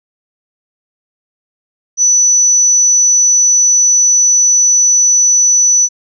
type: tone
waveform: sine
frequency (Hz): 5960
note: F#8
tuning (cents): +12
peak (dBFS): -6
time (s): 1.97-5.89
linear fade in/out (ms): 50
effects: none